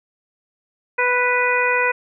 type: harmonic tone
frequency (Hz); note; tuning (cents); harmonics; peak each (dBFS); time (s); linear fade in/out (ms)
493.9; B4; 0; 1 / 2 / 3 / 4 / 5; -22 / -22 / -22 / -22 / -22; 0.98-1.92; 10
effects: none